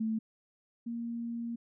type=tone pair in turn; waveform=sine; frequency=221.1 / 233.8 Hz; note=A3 / A#3; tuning=+9 / +5 cents; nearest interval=minor second; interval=96 cents; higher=second; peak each=-29 / -34 dBFS; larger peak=first; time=0-0.19 / 0.86-1.56 s; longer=second; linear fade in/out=10 ms; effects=none